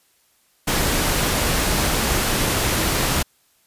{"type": "noise", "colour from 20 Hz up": "pink", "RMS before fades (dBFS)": -20, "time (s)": [0.67, 3.23], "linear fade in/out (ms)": 10, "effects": ["white hiss -61 dBFS RMS until 3.66 s", "resampled to 32000 Hz"]}